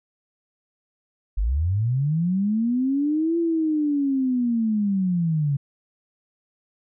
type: linear two-way sweep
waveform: sine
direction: up then down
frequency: 43.65 to 340 to 137.2 Hz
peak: -19 dBFS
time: 1.37-5.57 s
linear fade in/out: 10 ms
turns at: 3.38 s
effects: none